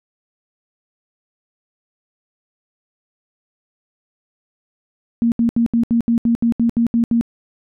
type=tone bursts; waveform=sine; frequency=233 Hz; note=A#3; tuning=1 cent flat; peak=-12 dBFS; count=12; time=5.22-7.211 s; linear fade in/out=0 ms; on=99 ms; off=73 ms; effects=none